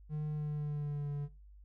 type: tone with pitch glide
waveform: triangle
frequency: 151.5 to 144.32 Hz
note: D#3 to D3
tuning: -46 to -30 cents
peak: -32 dBFS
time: 0.09-1.29 s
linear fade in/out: 50 ms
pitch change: -84 cents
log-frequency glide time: 0.29-1.11 s
effects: noise-tail reverb RT60 0.3 s tail -20 dB re dry + added 50 Hz sine -53 dBFS peak until 1.64 s